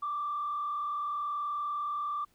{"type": "tone with frequency modulation", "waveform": "sine", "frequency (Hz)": 1174.7, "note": "D6", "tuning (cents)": 0, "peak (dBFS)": -30, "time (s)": [0.02, 2.25], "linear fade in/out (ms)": 10, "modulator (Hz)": 39.3, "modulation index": 0.69, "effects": ["tanh soft clip ceiling -26 dBFS", "pink hiss -69 dBFS RMS until 2.34 s"]}